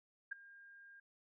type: tone with ADSR envelope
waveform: sine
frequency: 1609 Hz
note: G6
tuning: 45 cents sharp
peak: -36 dBFS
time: 0.31-1 s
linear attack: 12 ms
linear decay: 10 ms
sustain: -20 dB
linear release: 6 ms
effects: none